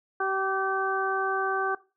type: harmonic tone with a mistuned harmonic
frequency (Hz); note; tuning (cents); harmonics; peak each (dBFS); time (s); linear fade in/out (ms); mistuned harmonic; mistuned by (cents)
384.6; G4; -33; 1 / 2 / 3 / 4; -30 / -30 / -30 / -30; 0.2-1.75; 5; 3; +15
effects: noise-tail reverb RT60 0.3 s tail -19 dB re dry